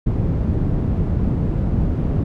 white low-pass noise, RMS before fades -19 dBFS, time 0.06-2.24 s, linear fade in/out 10 ms, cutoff 150 Hz, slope 12 dB/octave, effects none

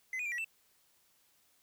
triangle tone with pitch steps, 2042 / 2469 / 2364 / 1929 / 2663 Hz, C7 / D#7 / D7 / B6 / E7, -43 / -14 / +11 / -41 / +17 cents, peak -33 dBFS, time 0.13-0.445 s, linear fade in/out 2 ms, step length 63 ms, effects white hiss -70 dBFS RMS until 1.62 s

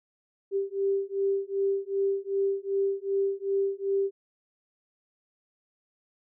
sine beating tone pair, 392 / 394.6 Hz, G4 / G4, 0 / +11 cents, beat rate 2.6 Hz, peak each -28 / -28 dBFS, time 0.51-4.11 s, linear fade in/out 50 ms, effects none

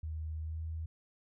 sine tone with pitch glide, 78.7 to 80.35 Hz, D#2 to E2, +20 to -44 cents, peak -36 dBFS, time 0.03-0.86 s, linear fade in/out 5 ms, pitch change +36 cents, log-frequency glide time 0.42-0.61 s, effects none

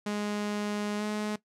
sawtooth tone with pitch glide, 207.7 to 211.2 Hz, G#3 to G#3, 0 to +29 cents, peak -26 dBFS, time 0.06-1.36 s, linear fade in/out 5 ms, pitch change +29 cents, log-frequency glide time 0.97-1.03 s, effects noise-tail reverb RT60 0.1 s tail -18 dB re dry + low-pass 9000 Hz 12 dB/octave

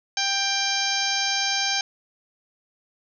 harmonic tone with a mistuned harmonic, 790 Hz, G5, 13 cents sharp, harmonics 1 / 2 / 3 / 4 / 5 / 6 / 7 / 8, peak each -30 / -30 / -30 / -30 / -30 / -30 / -30 / -30 dBFS, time 0.17-1.81 s, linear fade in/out 2 ms, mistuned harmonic 7, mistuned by -45 cents, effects none

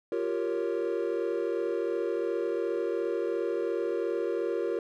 triangle chord, G half-diminished seventh, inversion third, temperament equal, 349.2 / 392 / 466.2 / 554.4 Hz, F4 / G4 / Bb4 / Db5, 0 / 0 / 0 / 0 cents, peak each -30 / -31 / -29 / -34 dBFS, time 0.12-4.79 s, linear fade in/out 2 ms, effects tanh soft clip ceiling -18 dBFS

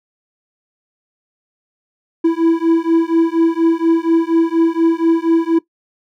triangle beating tone pair, 328.2 / 332.4 Hz, E4 / E4, -8 / +15 cents, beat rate 4.2 Hz, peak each -12 dBFS, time 2.24-5.59 s, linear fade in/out 10 ms, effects noise-tail reverb RT60 0.1 s tail -18 dB re dry

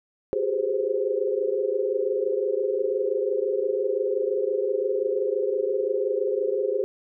sine tone cluster, 366 / 395.4 / 421.2 / 506 / 525 Hz, F#4 / G4 / G#4 / B4 / C5, -19 / +15 / +24 / +42 / +6 cents, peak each -33 / -27 / -27 / -32 / -28 dBFS, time 0.33-6.84 s, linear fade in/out 0 ms, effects none

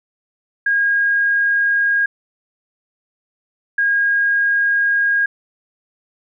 sine tone bursts at uneven times, 1630 Hz, G#6, 33 cents flat, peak -13 dBFS, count 2, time 0.66-2.06 / 3.78-5.26 s, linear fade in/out 5 ms, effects none

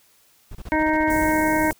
brown noise bursts, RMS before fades -34 dBFS, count 12, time 0.51-1.321 s, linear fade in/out 5 ms, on 41 ms, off 29 ms
harmonic tone, 310.9 Hz, D#4, 1 cent flat, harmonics 1 / 2 / 3 / 5 / 6 / 7, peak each -21 / -25 / -23 / -28 / -29 / -29 dBFS, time 0.72-1.71 s, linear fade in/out 0 ms
pink band-stop noise, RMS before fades -31 dBFS, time 1.1-1.73 s, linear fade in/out 0 ms, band 650 to 6900 Hz, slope 24 dB/octave
effects white hiss -58 dBFS RMS until 1.79 s

